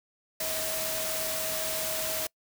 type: tone in noise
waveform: sine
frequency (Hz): 637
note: D#5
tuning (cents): +41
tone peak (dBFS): -36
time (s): 0.4-2.27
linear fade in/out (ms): 5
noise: white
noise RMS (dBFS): -32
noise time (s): 0.4-2.27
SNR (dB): -7
effects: noise-tail reverb RT60 0.1 s tail -25 dB re dry